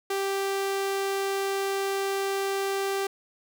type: tone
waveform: sawtooth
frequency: 392 Hz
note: G4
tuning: in tune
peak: -22 dBFS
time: 0.1-3.07 s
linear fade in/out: 5 ms
effects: none